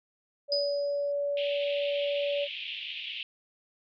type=tone; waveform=sine; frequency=572 Hz; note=D5; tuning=46 cents flat; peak=-27 dBFS; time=0.48-2.48 s; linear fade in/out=50 ms
type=tone with exponential decay; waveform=sine; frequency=4978 Hz; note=D#8; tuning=in tune; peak=-25 dBFS; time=0.52-1.12 s; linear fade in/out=1 ms; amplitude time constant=130 ms
type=band-pass noise; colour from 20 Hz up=white; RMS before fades=-38 dBFS; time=1.37-3.23 s; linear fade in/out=2 ms; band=2500 to 3300 Hz; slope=48 dB/octave
effects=none